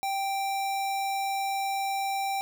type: tone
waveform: square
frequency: 784 Hz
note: G5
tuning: in tune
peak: -28 dBFS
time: 0.03-2.41 s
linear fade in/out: 0 ms
effects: none